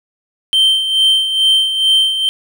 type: tone with tremolo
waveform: triangle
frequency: 3123 Hz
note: G7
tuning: 7 cents flat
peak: -6 dBFS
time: 0.53-2.29 s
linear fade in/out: 0 ms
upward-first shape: sine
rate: 2.3 Hz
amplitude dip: 60%
effects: none